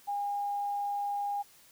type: tone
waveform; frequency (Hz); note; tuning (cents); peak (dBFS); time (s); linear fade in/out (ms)
sine; 812; G#5; -39; -30; 0.07-1.43; 20
effects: white hiss -59 dBFS RMS until 1.71 s